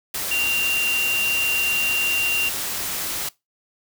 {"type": "tone in noise", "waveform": "sine", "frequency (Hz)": 2771, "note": "F7", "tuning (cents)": -14, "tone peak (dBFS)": -19, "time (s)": [0.31, 2.49], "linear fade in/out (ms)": 5, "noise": "white", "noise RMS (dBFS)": -27, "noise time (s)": [0.14, 3.29], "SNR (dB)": 5, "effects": ["noise-tail reverb RT60 0.2 s tail -21 dB re dry"]}